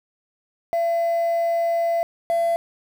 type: tone pair in turn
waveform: sine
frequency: 675 / 675 Hz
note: E5 / E5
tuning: +41 / +41 cents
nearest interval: unison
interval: 0 cents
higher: neither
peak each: -16 / -15 dBFS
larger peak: second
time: 0.73-2.03 / 2.3-2.56 s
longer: first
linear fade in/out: 0 ms
effects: tanh soft clip ceiling -17 dBFS + 7-bit